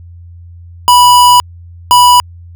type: tone bursts at uneven times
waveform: square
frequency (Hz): 982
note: B5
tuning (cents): -10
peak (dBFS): -3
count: 2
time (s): 0.88-1.4 / 1.91-2.2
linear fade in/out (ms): 0
effects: added 86 Hz sine -30 dBFS peak until 2.55 s